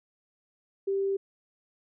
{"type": "tone", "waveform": "sine", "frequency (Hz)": 392, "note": "G4", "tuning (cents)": 0, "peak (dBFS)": -25, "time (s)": [0.87, 1.17], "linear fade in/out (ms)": 10, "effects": []}